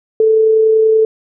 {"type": "tone with amplitude modulation", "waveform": "sine", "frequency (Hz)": 440, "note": "A4", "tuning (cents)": 0, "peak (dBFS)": -6, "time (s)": [0.2, 1.05], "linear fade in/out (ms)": 2, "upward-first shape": "sine", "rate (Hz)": 30.5, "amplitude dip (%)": 25, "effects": []}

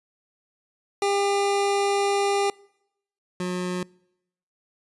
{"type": "tone pair in turn", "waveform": "25% pulse", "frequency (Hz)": [400.5, 180.68], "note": ["G4", "F#3"], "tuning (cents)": [37, -41], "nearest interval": "octave + major second", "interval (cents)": 1378, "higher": "first", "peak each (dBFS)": [-17, -22], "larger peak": "first", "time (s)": [[1.02, 2.5], [3.4, 3.83]], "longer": "first", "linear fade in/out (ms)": 2, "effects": ["noise-tail reverb RT60 0.8 s tail -25 dB re dry", "resampled to 24000 Hz"]}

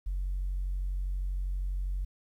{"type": "tone", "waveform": "sine", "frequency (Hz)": 46.25, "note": "F#1", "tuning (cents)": 0, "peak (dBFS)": -28, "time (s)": [0.06, 2.05], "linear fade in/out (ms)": 10, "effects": ["tanh soft clip ceiling -26 dBFS", "11-bit"]}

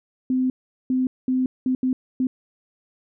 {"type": "tone bursts at uneven times", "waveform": "sine", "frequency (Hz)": 257, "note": "C4", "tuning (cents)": -31, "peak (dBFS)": -18, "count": 6, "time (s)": [[0.3, 0.5], [0.9, 1.07], [1.28, 1.46], [1.66, 1.75], [1.83, 1.93], [2.2, 2.27]], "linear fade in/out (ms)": 2, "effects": []}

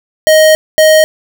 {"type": "tone pair in turn", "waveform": "square", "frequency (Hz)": [625, 625], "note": ["D#5", "D#5"], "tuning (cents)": [8, 8], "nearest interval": "unison", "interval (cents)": 0, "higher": "neither", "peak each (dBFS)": -4, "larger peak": "neither", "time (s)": [[0.27, 0.55], [0.78, 1.04]], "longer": "first", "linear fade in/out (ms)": 0, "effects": []}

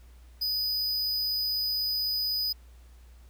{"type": "tone with amplitude modulation", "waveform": "square", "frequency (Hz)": 4978, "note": "D#8", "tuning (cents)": 0, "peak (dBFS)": -26, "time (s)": [0.41, 2.53], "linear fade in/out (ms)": 10, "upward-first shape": "sine", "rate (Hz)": 289, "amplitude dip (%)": 25, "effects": ["added 60 Hz sine -49 dBFS peak until 3.29 s", "pink hiss -63 dBFS RMS until 3.29 s"]}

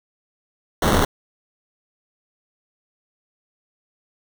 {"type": "noise with sample-and-hold", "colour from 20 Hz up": "pink", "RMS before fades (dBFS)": -17, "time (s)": [0.82, 1.05], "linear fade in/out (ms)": 5, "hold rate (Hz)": 2450, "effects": []}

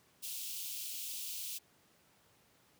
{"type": "high-pass noise", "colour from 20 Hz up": "white", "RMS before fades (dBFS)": -42, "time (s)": [0.22, 1.59], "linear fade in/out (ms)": 20, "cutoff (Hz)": 2600, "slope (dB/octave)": 48, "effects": ["pink hiss -68 dBFS RMS until 2.79 s", "high-pass 100 Hz 12 dB/octave"]}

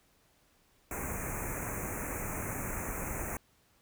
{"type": "band-stop noise", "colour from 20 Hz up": "pink", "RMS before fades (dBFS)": -37, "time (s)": [0.91, 3.37], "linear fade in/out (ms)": 2, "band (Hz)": [2500, 6200], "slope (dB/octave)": 96, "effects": ["pink hiss -68 dBFS RMS until 3.81 s"]}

